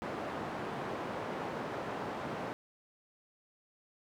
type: band-pass noise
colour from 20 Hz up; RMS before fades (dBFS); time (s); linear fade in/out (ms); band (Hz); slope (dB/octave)
white; -39; 0.02-2.53; 0; 130 to 910; 12
effects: none